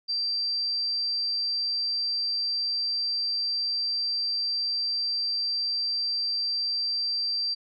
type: tone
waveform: sine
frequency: 4699 Hz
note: D8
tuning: in tune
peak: -25 dBFS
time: 0.08-7.55 s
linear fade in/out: 20 ms
effects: none